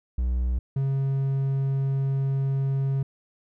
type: tone pair in turn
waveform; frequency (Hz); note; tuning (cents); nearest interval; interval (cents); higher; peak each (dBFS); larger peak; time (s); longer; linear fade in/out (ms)
triangle; 61.74 / 135.98; B1 / C#3; 0 / -33; octave + major second; 1367; second; -20; neither; 0.18-0.59 / 0.76-3.03; second; 5
effects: none